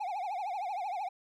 triangle tone with vibrato, 775 Hz, G5, 20 cents flat, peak -31 dBFS, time 0-1.09 s, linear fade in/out 10 ms, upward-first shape triangle, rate 13 Hz, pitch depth 210 cents each way, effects none

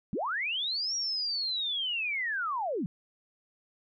sine linear two-way sweep, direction up then down, 148.1 to 5690 to 148.1 Hz, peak -29 dBFS, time 0.13-2.86 s, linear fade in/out 0 ms, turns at 0.95 s, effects none

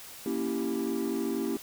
triangle chord, A# diminished seventh, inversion none, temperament equal, 233.1 / 277.2 / 329.6 / 392 Hz, A#3 / C#4 / E4 / G4, 0 / 0 / 0 / 0 cents, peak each -31 dBFS, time 0.26-1.57 s, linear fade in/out 2 ms, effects tanh soft clip ceiling -21 dBFS + white hiss -46 dBFS RMS until 1.62 s

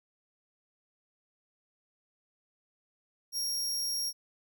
sawtooth tone, 5588 Hz, F8, in tune, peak -28 dBFS, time 3.32-4.13 s, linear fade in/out 50 ms, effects none

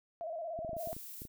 sine tone with vibrato, 657 Hz, E5, 6 cents flat, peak -37 dBFS, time 0.21-0.93 s, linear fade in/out 0 ms, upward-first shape square, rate 17 Hz, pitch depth 66 cents each way
clicks, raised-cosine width 3 ms, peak -34 dBFS, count 10, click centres 0.59 / 0.648 / 0.693 / 0.732 / 0.767 / 0.873 / 0.93 / 0.966 / 1.219 / 1.252 s
violet noise, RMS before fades -47 dBFS, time 0.76-1.28 s, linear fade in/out 50 ms
effects none

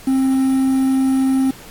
triangle tone with quantisation, 265.1 Hz, C4, 23 cents sharp, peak -11 dBFS, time 0.07-1.51 s, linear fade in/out 5 ms, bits 6, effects pink hiss -40 dBFS RMS until 1.7 s + AAC 64 kbps

